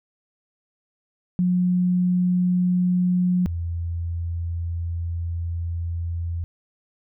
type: tone pair in turn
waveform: sine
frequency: 180 / 84.74 Hz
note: F#3 / E2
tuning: -47 / +48 cents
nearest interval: octave + minor second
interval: 1305 cents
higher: first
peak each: -17 / -24 dBFS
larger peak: first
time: 1.39-3.46 / 3.46-6.44 s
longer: second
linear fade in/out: 0 ms
effects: none

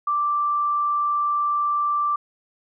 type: tone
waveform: sine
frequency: 1174 Hz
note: D6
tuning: 1 cent flat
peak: -19 dBFS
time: 0.07-2.16 s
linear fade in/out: 5 ms
effects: none

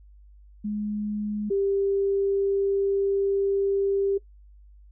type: tone pair in turn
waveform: sine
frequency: 209.3 / 395.1 Hz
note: G#3 / G4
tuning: +14 / +14 cents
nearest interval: major seventh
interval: 1100 cents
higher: second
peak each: -26 / -21 dBFS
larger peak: second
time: 0.64-1.5 / 1.5-4.18 s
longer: second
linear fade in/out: 10 ms
effects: noise-tail reverb RT60 0.1 s tail -19 dB re dry + added 50 Hz sine -48 dBFS peak until 4.91 s

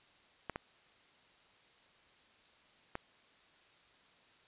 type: clicks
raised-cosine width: 0.5 ms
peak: -23 dBFS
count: 3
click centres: 0.497 / 0.559 / 2.954 s
effects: white hiss -65 dBFS RMS until 4.47 s + resampled to 8000 Hz

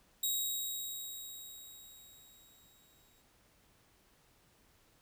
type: tone with exponential decay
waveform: 10% pulse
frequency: 3806 Hz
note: A#7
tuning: 35 cents sharp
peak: -23 dBFS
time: 0.23-3.22 s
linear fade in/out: 5 ms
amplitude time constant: 650 ms
effects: pink hiss -68 dBFS RMS until 5.01 s

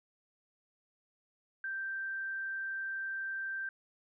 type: tone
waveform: sine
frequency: 1568 Hz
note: G6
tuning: in tune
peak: -35 dBFS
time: 1.64-3.69 s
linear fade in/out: 2 ms
effects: none

